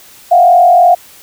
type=tone with frequency modulation; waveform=sine; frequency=707 Hz; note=F5; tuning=21 cents sharp; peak=-3 dBFS; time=0.31-0.95 s; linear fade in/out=10 ms; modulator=43.2 Hz; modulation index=0.82; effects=white hiss -39 dBFS RMS until 1.22 s